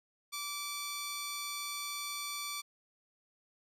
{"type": "tone pair together", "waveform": "10% pulse", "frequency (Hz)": [1162, 4387], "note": ["D6", "C#8"], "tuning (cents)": [-19, -19], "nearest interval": "octave + major seventh", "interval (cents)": 2300, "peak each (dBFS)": [-30, -36], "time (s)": [0.32, 2.62], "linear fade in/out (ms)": 20, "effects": ["resampled to 32000 Hz"]}